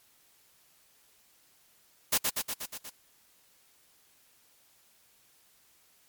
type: noise with echo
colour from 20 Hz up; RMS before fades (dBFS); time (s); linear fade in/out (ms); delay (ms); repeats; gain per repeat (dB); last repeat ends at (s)
white; -25; 2.12-2.18; 10; 120; 6; -3; 2.9
effects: white hiss -64 dBFS RMS until 6.08 s + MP3 96 kbps